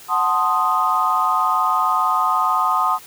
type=chord; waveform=sine; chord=F# diminished seventh; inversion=none; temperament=equal; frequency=740 / 880 / 1046.5 / 1244.5 Hz; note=F#5 / A5 / C6 / Eb6; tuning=0 / 0 / 0 / 0 cents; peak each=-23 / -23 / -20 / -18 dBFS; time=0.08-2.99 s; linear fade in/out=50 ms; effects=tanh soft clip ceiling -5 dBFS + white hiss -42 dBFS RMS until 3.06 s